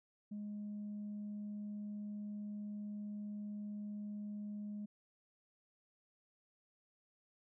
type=tone; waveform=sine; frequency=207.7 Hz; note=G#3; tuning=in tune; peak=-40 dBFS; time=0.31-4.86 s; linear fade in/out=10 ms; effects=tanh soft clip ceiling -39 dBFS